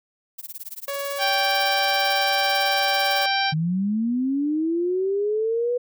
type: noise with tremolo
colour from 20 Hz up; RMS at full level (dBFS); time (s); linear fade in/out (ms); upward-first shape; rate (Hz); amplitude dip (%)
violet; -33; 0.38-3.26; 10; sine; 18; 100
type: tone with pitch glide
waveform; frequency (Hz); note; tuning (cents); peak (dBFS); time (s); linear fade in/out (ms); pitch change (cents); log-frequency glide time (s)
sawtooth; 561 to 573.1; C#5 to D5; +21 to -42; -23; 0.88-3.26; 2; +37; 1.08-1.66
type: harmonic tone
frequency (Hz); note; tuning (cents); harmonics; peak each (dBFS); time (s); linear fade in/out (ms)
784; G5; 0; 1 / 2 / 3 / 4 / 5 / 6 / 7; -23 / -26 / -28 / -29 / -30 / -31 / -31; 1.18-3.54; 50
type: linear sweep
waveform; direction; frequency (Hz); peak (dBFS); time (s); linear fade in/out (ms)
sine; up; 150 to 494.4; -20; 3.52-5.78; 10
effects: none

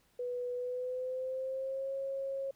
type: tone with pitch glide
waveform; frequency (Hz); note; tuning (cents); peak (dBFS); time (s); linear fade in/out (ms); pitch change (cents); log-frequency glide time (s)
sine; 492.3 to 543.1; B4 to C#5; -6 to -36; -34; 0.19-2.51; 5; +170; 0.54-1.93
effects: pink hiss -70 dBFS RMS until 2.55 s

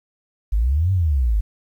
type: exponential two-way sweep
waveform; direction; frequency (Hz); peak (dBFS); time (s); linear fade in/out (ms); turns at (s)
sine; up then down; 48.48 to 98 to 48.48; -15; 0.52-1.41; 10; 0.92
effects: 9-bit

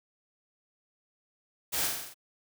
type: noise with echo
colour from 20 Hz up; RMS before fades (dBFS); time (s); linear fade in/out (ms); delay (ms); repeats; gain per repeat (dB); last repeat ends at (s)
white; -31; 1.72-1.88; 20; 44; 6; -3; 2.144
effects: none

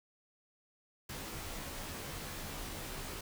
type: noise with comb filter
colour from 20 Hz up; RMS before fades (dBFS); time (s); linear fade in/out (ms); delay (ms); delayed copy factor
pink; -43; 1.09-3.21; 5; 17; -0.8
effects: none

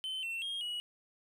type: tone with pitch steps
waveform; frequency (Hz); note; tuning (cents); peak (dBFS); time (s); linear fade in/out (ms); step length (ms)
triangle; 3067 / 2702 / 3242 / 2915; G7 / E7 / G#7 / F#7; -38 / +42 / -42 / -26; -34; 0.04-0.8; 0; 190
effects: none

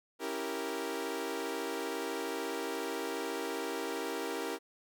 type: chord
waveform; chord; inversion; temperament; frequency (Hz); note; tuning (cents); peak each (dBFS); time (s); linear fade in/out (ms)
sawtooth; C# diminished seventh; none; equal; 277.2 / 329.6 / 392 / 466.2; C#4 / E4 / G4 / Bb4; 0 / 0 / 0 / 0; -39 / -37 / -36 / -35; 0.19-4.59; 50
effects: none

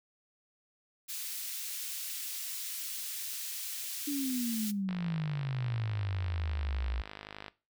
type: high-pass noise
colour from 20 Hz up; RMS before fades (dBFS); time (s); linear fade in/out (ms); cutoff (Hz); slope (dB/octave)
white; -39; 1.08-4.72; 20; 2600; 12
type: exponential sweep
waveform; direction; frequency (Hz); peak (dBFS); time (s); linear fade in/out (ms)
sine; down; 293.7 to 58.27; -31; 4.07-7.02; 10
type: click train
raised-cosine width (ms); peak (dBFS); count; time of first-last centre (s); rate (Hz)
0.3; -26; 135; 4.89-7.482; 51.7
effects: noise-tail reverb RT60 0.3 s tail -19 dB re dry

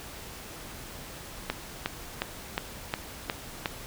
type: click train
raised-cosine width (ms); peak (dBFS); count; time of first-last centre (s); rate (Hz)
0.3; -11; 7; 1.5-3.658; 2.78
effects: pink hiss -43 dBFS RMS until 3.86 s

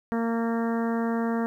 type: harmonic tone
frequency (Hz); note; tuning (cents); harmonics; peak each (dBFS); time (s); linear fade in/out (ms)
230; A#3; -23; 1 / 2 / 3 / 4 / 5 / 6 / 7 / 8; -25 / -31 / -35 / -37 / -39 / -41 / -42 / -43; 0.12-1.46; 0
effects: 10-bit

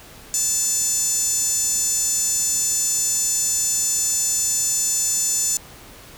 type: tone with high-pass filter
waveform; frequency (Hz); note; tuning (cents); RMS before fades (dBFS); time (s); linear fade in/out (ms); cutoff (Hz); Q
sawtooth; 880; A5; 0; -21; 0.34-5.57; 0; 6900; 5.9
effects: pink hiss -43 dBFS RMS until 6.17 s

